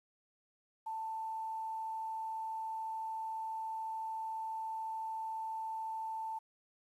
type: tone with quantisation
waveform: sine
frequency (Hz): 887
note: A5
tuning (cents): +14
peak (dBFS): -37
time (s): 0.86-6.39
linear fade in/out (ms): 10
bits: 11
effects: resampled to 32000 Hz